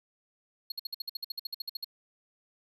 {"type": "tone bursts", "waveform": "square", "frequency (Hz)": 4309, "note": "C#8", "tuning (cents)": -50, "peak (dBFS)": -33, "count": 16, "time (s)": [0.7, 1.845], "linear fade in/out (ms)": 5, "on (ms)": 20, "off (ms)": 55, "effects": []}